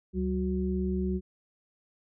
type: tone cluster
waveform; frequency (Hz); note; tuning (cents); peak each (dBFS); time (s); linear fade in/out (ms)
sine; 70.8 / 188.3 / 366.6; C#2 / F#3 / F#4; +37 / +31 / -16; -32 / -29 / -33; 0.13-1.21; 50
effects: none